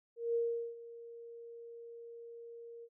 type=tone with ADSR envelope; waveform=sine; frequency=466.6 Hz; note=A#4; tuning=2 cents sharp; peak=-29 dBFS; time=0.16-2.89 s; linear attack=190 ms; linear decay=400 ms; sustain=-18 dB; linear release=54 ms; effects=none